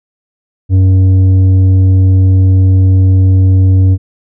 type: tone with tanh clipping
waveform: sine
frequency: 94.2 Hz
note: F#2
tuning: 32 cents sharp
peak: -5 dBFS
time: 0.69-3.98 s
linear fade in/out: 50 ms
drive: 7 dB
effects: none